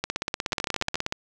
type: two click trains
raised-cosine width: 0.2 ms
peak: -9 / -9 dBFS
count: 7 / 19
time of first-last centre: 0.53-0.956 / 0.04-1.124 s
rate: 14.1 / 16.6 Hz
effects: none